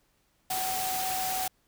sine tone in noise, 751 Hz, F#5, 26 cents sharp, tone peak -31 dBFS, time 0.5-1.48 s, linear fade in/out 5 ms, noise white, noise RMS -33 dBFS, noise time 0.5-1.48 s, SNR -1 dB, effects pink hiss -70 dBFS RMS until 1.67 s

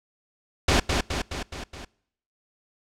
pink noise with echo, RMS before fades -19 dBFS, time 0.68-0.8 s, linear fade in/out 5 ms, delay 210 ms, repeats 5, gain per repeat -4 dB, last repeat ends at 1.85 s, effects noise-tail reverb RT60 0.7 s tail -25 dB re dry + low-pass 6000 Hz 12 dB/octave

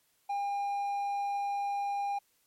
triangle tone, 805 Hz, G5, 46 cents sharp, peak -28 dBFS, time 0.29-2.19 s, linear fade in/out 10 ms, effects white hiss -71 dBFS RMS until 2.46 s + MP3 64 kbps

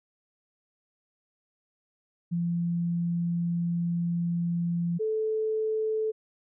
sine tone pair in turn, 171.4 / 436.5 Hz, F3 / A4, -32 / -14 cents, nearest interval octave + major third, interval 1618 cents, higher second, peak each -25 dBFS, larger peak neither, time 2.31-4.99 / 4.99-6.12 s, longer first, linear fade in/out 20 ms, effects none

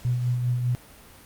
sine tone with tremolo, 123.1 Hz, B2, 5 cents flat, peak -20 dBFS, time 0.05-0.75 s, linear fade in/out 0 ms, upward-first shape sine, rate 5 Hz, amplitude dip 40%, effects pink hiss -49 dBFS RMS until 1.25 s + Opus 48 kbps

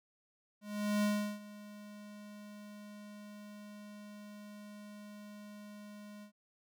square tone with ADSR envelope, 207.7 Hz, G#3, in tune, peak -29 dBFS, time 0.61-6.32 s, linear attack 420 ms, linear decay 360 ms, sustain -20 dB, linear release 93 ms, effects none

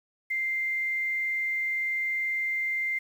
sine tone with quantisation, 2093 Hz, C7, in tune, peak -26 dBFS, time 0.3-2.99 s, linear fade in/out 10 ms, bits 9, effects none

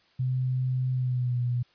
sine tone with pitch glide, 128.3 to 122.36 Hz, C3 to B2, -34 to -16 cents, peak -24 dBFS, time 0.19-1.63 s, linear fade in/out 10 ms, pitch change -82 cents, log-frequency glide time 0.93-1.4 s, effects white hiss -63 dBFS RMS until 1.74 s + resampled to 11025 Hz

